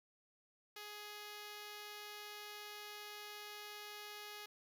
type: tone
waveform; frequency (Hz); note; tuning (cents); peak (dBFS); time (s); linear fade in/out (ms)
5% pulse; 417.3; G#4; +8; -37; 0.76-4.46; 5
effects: none